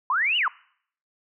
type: linear two-way sweep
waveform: sine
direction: up then down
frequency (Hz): 950 to 3011 to 950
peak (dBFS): -20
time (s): 0.1-0.48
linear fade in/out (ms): 2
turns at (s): 0.37
effects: noise-tail reverb RT60 0.6 s tail -23 dB re dry